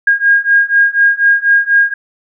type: beating tone pair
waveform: sine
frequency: 1624 / 1628.1 Hz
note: G#6 / G#6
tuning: -39 / -35 cents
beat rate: 4.1 Hz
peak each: -11 / -10 dBFS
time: 0.07-1.94 s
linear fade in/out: 5 ms
effects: none